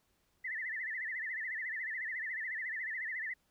sine tone with vibrato, 1895 Hz, A#6, 28 cents sharp, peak -36 dBFS, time 0.44-3.34 s, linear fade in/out 10 ms, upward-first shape sine, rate 14 Hz, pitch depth 150 cents each way, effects pink hiss -75 dBFS RMS until 3.5 s

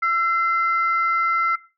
sine tone pair together, 1340.1 / 2067 Hz, E6 / C7, +28 / -22 cents, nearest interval minor sixth, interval 750 cents, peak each -18 / -23 dBFS, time 0.02-1.56 s, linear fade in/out 10 ms, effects noise-tail reverb RT60 0.3 s tail -18 dB re dry + tanh soft clip ceiling -10 dBFS

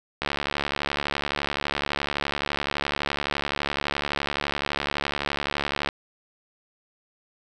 click train, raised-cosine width 0.3 ms, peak -9 dBFS, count 408, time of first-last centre 0.22-5.889 s, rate 71.8 Hz, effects none

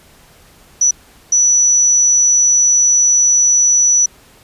sine tone bursts at uneven times, 5920 Hz, F#8, in tune, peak -8 dBFS, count 2, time 0.81-0.91 / 1.32-4.06 s, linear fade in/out 5 ms, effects pink hiss -46 dBFS RMS until 4.43 s + resampled to 32000 Hz

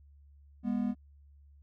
triangle tone pair together, 204.2 / 244.6 Hz, G#3 / B3, -29 / -16 cents, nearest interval minor third, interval 313 cents, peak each -30 / -29 dBFS, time 0.63-0.95 s, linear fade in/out 50 ms, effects added 71 Hz sine -55 dBFS peak until 1.62 s

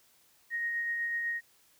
sine tone with tremolo, 1870 Hz, A#6, 5 cents sharp, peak -29 dBFS, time 0.5-1.41 s, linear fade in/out 50 ms, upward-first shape sine, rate 8 Hz, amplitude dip 25%, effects white hiss -65 dBFS RMS until 1.79 s

